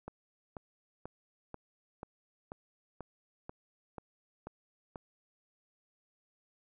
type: click train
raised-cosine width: 1 ms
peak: -28 dBFS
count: 11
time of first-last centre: 0.08-4.958 s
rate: 2.05 Hz
effects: none